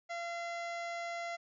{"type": "harmonic tone with a mistuned harmonic", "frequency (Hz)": 685, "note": "F5", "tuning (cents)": -34, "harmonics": [1, 2, 3, 4, 5, 6, 7, 8, 9, 10], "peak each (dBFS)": [-39, -47, -43, -57, -56, -57, -59, -60, -62, -59], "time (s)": [0.09, 1.37], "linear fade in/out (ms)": 20, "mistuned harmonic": 5, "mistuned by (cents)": -35, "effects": []}